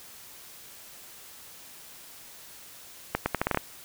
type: accelerating click train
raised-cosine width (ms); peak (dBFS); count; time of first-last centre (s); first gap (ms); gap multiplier
0.5; -9; 8; 3.15-3.573; 110; 0.79
effects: white hiss -48 dBFS RMS until 3.84 s